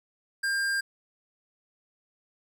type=tone with hard clipping; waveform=sine; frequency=1600 Hz; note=G6; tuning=35 cents sharp; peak=-27 dBFS; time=0.43-0.81 s; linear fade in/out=10 ms; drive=15 dB; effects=none